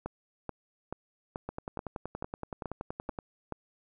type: two click trains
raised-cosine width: 1 ms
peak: -22 / -21 dBFS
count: 19 / 9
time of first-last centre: 1.49-3.188 / 0.06-3.523 s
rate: 10.6 / 2.31 Hz
effects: none

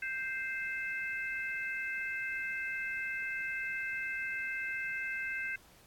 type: harmonic tone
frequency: 523 Hz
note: C5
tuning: 1 cent flat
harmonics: 3 / 4 / 5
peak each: -37 / -39 / -41 dBFS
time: 0.02-5.56 s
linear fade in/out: 5 ms
effects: pink hiss -61 dBFS RMS until 5.86 s + AAC 64 kbps

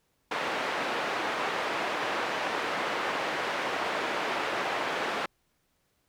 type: band-pass noise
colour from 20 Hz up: pink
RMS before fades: -31 dBFS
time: 0.31-5.26 s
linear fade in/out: 5 ms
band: 480 to 2400 Hz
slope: 12 dB/octave
effects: pink hiss -73 dBFS RMS until 6.08 s

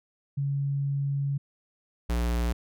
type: tone pair in turn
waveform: sine / square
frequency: 140 / 59.02 Hz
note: C#3 / A#1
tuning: +18 / +22 cents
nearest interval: octave + minor third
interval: 1496 cents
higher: first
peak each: -25 dBFS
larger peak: neither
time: 0.37-1.38 / 2.09-2.53 s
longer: first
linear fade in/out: 10 ms
effects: none

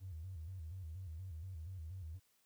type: tone with vibrato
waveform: triangle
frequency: 86.4 Hz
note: F2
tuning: 18 cents flat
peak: -40 dBFS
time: 0-2.2 s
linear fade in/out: 50 ms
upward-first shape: square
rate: 4.2 Hz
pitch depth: 150 cents each way
effects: tanh soft clip ceiling -42 dBFS + white hiss -75 dBFS RMS until 2.45 s

